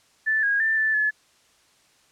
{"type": "tone with pitch steps", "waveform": "sine", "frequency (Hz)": [1756, 1640, 1778, 1758, 1716], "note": ["A6", "G#6", "A6", "A6", "A6"], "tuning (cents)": [-4, -22, 18, -2, -44], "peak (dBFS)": -19, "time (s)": [0.26, 1.11], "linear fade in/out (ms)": 20, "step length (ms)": 170, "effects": ["white hiss -60 dBFS RMS until 2.11 s", "low-pass 8000 Hz 12 dB/octave"]}